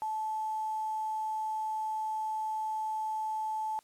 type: tone with quantisation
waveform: sine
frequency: 870 Hz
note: A5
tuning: 20 cents flat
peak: -31 dBFS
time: 0.02-3.79 s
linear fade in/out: 0 ms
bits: 9
effects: white hiss -66 dBFS RMS until 3.83 s + low-pass 12000 Hz 12 dB/octave